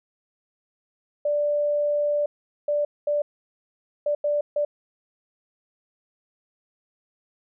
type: tone bursts at uneven times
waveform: sine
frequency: 587.3 Hz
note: D5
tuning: in tune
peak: -20 dBFS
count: 6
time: 1.25-2.26 / 2.68-2.85 / 3.07-3.22 / 4.06-4.15 / 4.24-4.41 / 4.56-4.65 s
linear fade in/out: 5 ms
effects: none

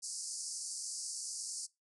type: band-pass noise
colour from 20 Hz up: white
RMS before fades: -42 dBFS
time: 0.02-1.67 s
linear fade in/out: 20 ms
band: 4600 to 9900 Hz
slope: 96 dB/octave
effects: noise-tail reverb RT60 0.2 s tail -20 dB re dry

